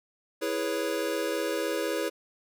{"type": "chord", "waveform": "square", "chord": "C# minor seventh", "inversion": "first", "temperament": "equal with one note detuned", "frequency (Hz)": [329.6, 415.3, 490.8, 554.4], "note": ["E4", "G#4", "B4", "C#5"], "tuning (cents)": [0, 0, -11, 0], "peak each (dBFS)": -34, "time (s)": [0.41, 2.1], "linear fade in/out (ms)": 20, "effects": []}